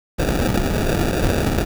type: noise with sample-and-hold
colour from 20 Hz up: pink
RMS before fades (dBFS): -19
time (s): 0.18-1.65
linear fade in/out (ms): 20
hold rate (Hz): 1050
effects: none